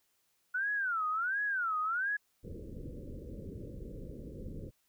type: tone with vibrato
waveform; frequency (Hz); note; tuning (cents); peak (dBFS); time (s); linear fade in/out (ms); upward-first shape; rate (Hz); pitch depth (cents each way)
sine; 1444; F#6; -43; -30; 0.54-2.17; 10; sine; 1.4; 260
type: low-pass noise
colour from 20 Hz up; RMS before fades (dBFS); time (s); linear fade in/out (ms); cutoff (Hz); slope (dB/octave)
pink; -44; 2.43-4.71; 20; 550; 96
effects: white hiss -75 dBFS RMS until 4.88 s